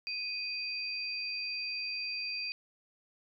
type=tone pair together; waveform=sine; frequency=2489 / 4699 Hz; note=D#7 / D8; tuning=0 / 0 cents; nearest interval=major seventh; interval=1100 cents; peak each=-37 / -37 dBFS; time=0.07-2.52 s; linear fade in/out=0 ms; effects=none